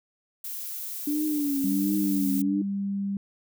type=noise; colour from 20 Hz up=violet; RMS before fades=-35 dBFS; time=0.44-2.42 s; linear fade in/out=5 ms
type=tone with vibrato; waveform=sine; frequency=290 Hz; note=D4; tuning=22 cents flat; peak=-24 dBFS; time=1.07-2.62 s; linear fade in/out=5 ms; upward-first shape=triangle; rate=1.4 Hz; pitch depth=110 cents each way
type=tone; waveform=sine; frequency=198.5 Hz; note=G3; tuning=22 cents sharp; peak=-26 dBFS; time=1.64-3.17 s; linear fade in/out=2 ms
effects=none